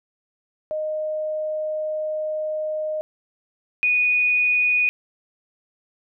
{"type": "tone pair in turn", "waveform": "sine", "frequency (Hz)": [618, 2472], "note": ["D#5", "D#7"], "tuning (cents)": [-12, -12], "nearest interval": "2 octaves", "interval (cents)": 2400, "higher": "second", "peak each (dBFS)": [-23, -16], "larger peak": "second", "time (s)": [[0.71, 3.01], [3.83, 4.89]], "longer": "first", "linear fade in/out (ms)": 0, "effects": []}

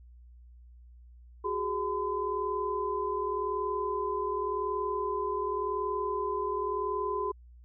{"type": "tone cluster", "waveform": "sine", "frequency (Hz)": [373.9, 414.8, 1016], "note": ["F#4", "G#4", "B5"], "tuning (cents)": [18, -2, 49], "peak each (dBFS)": [-35, -33, -32], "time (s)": [1.44, 7.32], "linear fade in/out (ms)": 10, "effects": ["added 60 Hz sine -50 dBFS peak until 7.64 s"]}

